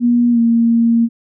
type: tone with pitch glide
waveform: sine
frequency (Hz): 240 to 231.7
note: B3 to A#3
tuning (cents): -49 to -10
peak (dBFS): -9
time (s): 0-1.09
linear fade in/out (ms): 50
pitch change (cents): -61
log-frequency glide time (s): 0.31-0.39
effects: none